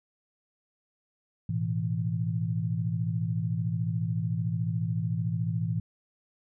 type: chord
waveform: sine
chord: A suspended second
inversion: none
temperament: just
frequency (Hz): 110 / 123.75 / 165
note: A2 / B2 / E3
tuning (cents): 0 / +4 / +2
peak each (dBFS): -30 / -33 / -30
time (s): 1.49-5.8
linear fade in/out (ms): 5
effects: none